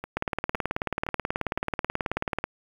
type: two click trains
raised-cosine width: 0.5 ms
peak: -19 / -11 dBFS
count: 4 / 43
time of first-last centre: 0.04-1.578 / 0.17-2.44 s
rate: 1.95 / 18.5 Hz
effects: 7-bit